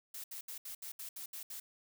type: noise bursts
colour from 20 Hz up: blue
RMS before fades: -45 dBFS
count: 9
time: 0.14-1.6 s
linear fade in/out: 5 ms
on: 100 ms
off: 70 ms
effects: none